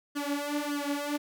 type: tone with flanger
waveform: sawtooth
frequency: 289.7 Hz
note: D4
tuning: 24 cents flat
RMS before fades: -32 dBFS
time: 0.15-1.18 s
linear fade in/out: 20 ms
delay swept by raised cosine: 0.63 to 5.03 ms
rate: 1.7 Hz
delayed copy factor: +1
effects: none